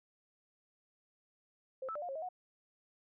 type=tone with pitch steps; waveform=sine; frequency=524 / 1313 / 591 / 709 / 542 / 635 / 730 Hz; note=C5 / E6 / D5 / F5 / C#5 / D#5 / F#5; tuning=+2 / -7 / +11 / +26 / -39 / +35 / -24 cents; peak=-38 dBFS; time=1.82-2.289 s; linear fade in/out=5 ms; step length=67 ms; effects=none